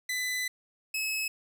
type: tone pair in turn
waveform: sawtooth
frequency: 2003 / 2580 Hz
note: B6 / E7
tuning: +24 / -38 cents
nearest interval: major third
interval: 438 cents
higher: second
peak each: -26 dBFS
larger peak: neither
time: 0.09-0.48 / 0.94-1.28 s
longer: first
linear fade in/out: 5 ms
effects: 11-bit